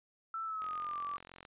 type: tone with pitch glide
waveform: sine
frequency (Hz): 1327 to 1161.9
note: E6 to D6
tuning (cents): +11 to -19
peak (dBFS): -36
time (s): 0.34-1.17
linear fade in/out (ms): 2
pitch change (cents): -230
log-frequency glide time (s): 0.44-1.04
type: click train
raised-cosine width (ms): 0.3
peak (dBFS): -34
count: 38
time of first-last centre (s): 0.62-1.451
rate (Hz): 44.5
effects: resampled to 8000 Hz